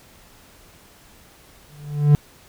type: tone with exponential growth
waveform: triangle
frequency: 146.83 Hz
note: D3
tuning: in tune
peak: -5 dBFS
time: 1.7-2.15 s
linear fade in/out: 0 ms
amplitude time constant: 97 ms
effects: pink hiss -50 dBFS RMS until 2.48 s